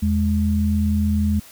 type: tone pair together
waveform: sine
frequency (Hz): 81.81 / 208.6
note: E2 / G#3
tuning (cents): -13 / +8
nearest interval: octave + major third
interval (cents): 1621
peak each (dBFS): -19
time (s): 0.02-1.4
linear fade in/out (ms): 10
effects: white hiss -45 dBFS RMS until 1.51 s